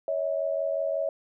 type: tone pair together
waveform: sine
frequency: 557.5 / 643 Hz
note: C#5 / E5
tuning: +10 / -43 cents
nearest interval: major second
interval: 247 cents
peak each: -28 dBFS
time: 0.08-1.09 s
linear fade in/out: 2 ms
effects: none